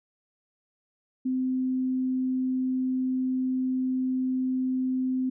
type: tone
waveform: sine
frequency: 257.8 Hz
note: C4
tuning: 26 cents flat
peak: -24 dBFS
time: 1.25-5.3 s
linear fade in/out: 10 ms
effects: none